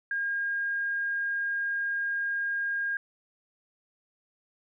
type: tone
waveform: sine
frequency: 1619 Hz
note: G#6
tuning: 45 cents flat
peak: -27 dBFS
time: 0.11-2.97 s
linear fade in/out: 2 ms
effects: none